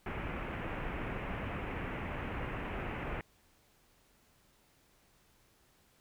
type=low-pass noise; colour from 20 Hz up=pink; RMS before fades=-39 dBFS; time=0.06-3.21 s; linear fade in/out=2 ms; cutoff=2700 Hz; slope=48 dB/octave; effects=pink hiss -68 dBFS RMS until 6 s